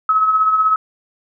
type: tone with tremolo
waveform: sine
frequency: 1285 Hz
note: E6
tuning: 45 cents flat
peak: -9 dBFS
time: 0.09-0.76 s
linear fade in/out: 2 ms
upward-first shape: triangle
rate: 16 Hz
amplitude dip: 55%
effects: none